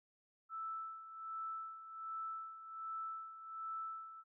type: tone with tremolo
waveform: sine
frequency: 1318.5 Hz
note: E6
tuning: in tune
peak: -40 dBFS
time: 0.49-4.24 s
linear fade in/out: 50 ms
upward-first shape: sine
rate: 1.3 Hz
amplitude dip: 70%
effects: none